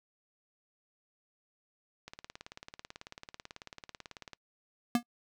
click train, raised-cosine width 0.2 ms, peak -27 dBFS, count 42, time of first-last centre 2.08-4.333 s, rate 18.2 Hz
square tone with exponential decay, 238.8 Hz, A#3, 42 cents sharp, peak -21 dBFS, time 4.95-5.03 s, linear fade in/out 2 ms, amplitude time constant 17 ms
effects noise-tail reverb RT60 0.1 s tail -26 dB re dry

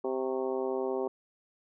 harmonic tone with a mistuned harmonic, 130.81 Hz, C3, in tune, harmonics 2 / 3 / 4 / 5 / 6 / 7 / 8, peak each -39 / -31 / -36 / -40 / -42 / -43 / -46 dBFS, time 0.04-1.08 s, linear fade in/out 5 ms, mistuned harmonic 8, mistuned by +81 cents, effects none

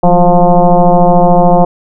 sine tone with frequency modulation, 349.2 Hz, F4, in tune, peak -3 dBFS, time 0.03-1.65 s, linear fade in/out 5 ms, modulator 178 Hz, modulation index 2.8, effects none

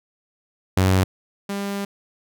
sawtooth tone pair in turn, 94 / 199.75 Hz, F#2 / G3, +28 / +33 cents, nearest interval octave + minor second, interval 1305 cents, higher second, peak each -11 / -21 dBFS, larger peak first, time 0.77-1.04 / 1.49-1.85 s, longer second, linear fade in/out 5 ms, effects none

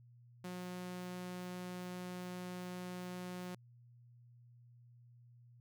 sawtooth tone, 180.5 Hz, F#3, 43 cents flat, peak -39 dBFS, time 0.44-3.55 s, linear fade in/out 5 ms, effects added 120 Hz sine -59 dBFS peak until 5.6 s

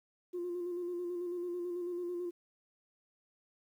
sine tone with vibrato, 352.3 Hz, F4, 15 cents sharp, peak -34 dBFS, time 0.33-2.31 s, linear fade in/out 20 ms, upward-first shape square, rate 9.1 Hz, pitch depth 27 cents each way, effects tanh soft clip ceiling -32 dBFS + 11-bit

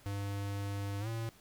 square tone with pitch glide, 100.2 to 113.78 Hz, G2 to A#2, +38 to -42 cents, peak -36 dBFS, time 0.06-1.29 s, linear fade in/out 0 ms, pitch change +220 cents, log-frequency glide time 1-1.08 s, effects pink hiss -61 dBFS RMS until 1.4 s

